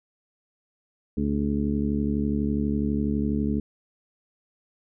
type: harmonic tone with a mistuned harmonic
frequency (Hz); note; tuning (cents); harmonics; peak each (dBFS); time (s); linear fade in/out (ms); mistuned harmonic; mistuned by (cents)
72.1; D2; -31; 1 / 2 / 3 / 4 / 5 / 6; -30 / -32 / -25 / -29 / -39 / -35; 1.17-3.6; 5; 6; -37
effects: none